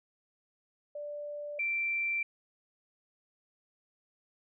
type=tone pair in turn; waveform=sine; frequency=587.3 / 2349 Hz; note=D5 / D7; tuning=0 / 0 cents; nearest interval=2 octaves; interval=2400 cents; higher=second; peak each=-37 / -29 dBFS; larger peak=second; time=0.95-1.59 / 1.59-2.23 s; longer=neither; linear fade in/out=5 ms; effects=none